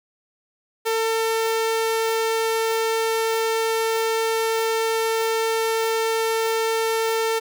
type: tone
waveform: sawtooth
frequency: 449.2 Hz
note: A4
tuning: 36 cents sharp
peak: -16 dBFS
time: 0.85-7.4 s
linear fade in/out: 20 ms
effects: none